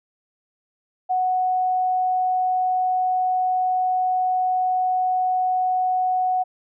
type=tone; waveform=sine; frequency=739 Hz; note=F#5; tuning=2 cents flat; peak=-18 dBFS; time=1.09-6.44 s; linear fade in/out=20 ms; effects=none